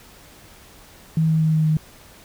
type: tone with pitch steps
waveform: sine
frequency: 160 / 158.89 / 157.8 / 156.71 / 155.62 Hz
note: D#3 / D#3 / D#3 / D#3 / D#3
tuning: +49 / +37 / +25 / +13 / +1 cents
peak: -15 dBFS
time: 1.17-1.77 s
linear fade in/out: 2 ms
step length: 120 ms
effects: pink hiss -47 dBFS RMS until 2.24 s